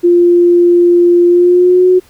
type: tone with pitch glide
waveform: sine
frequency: 348.8 to 366.8 Hz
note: F4 to F#4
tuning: -2 to -15 cents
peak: -4 dBFS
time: 0.03-2 s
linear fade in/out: 20 ms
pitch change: +87 cents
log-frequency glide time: 1.27-1.89 s
effects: pink hiss -46 dBFS RMS until 2.09 s